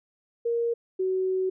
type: tone pair in turn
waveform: sine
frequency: 468 / 375.1 Hz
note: A#4 / F#4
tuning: +7 / +24 cents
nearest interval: major third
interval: 383 cents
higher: first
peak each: -23 dBFS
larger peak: neither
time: 0.45-0.74 / 0.99-1.5 s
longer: second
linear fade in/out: 10 ms
effects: none